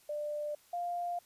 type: tone pair in turn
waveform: sine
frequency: 594 / 700.1 Hz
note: D5 / F5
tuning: +20 / +4 cents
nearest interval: minor third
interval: 284 cents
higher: second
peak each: -34 / -33 dBFS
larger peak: second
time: 0.09-0.55 / 0.73-1.19 s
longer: neither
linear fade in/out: 5 ms
effects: white hiss -64 dBFS RMS until 1.25 s + resampled to 32000 Hz